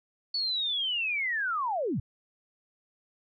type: linear sweep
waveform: sine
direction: down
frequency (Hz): 4489 to 87.7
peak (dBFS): -27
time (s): 0.34-2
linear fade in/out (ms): 5
effects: none